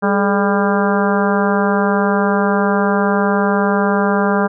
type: harmonic tone with a mistuned harmonic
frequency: 199.4 Hz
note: G3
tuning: 30 cents sharp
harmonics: 1 / 2 / 3 / 4 / 5 / 6 / 7 / 8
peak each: -16 / -19 / -21 / -22 / -23 / -24 / -24 / -25 dBFS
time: 0.02-4.48 s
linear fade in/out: 20 ms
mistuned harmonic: 2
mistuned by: +87 cents
effects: none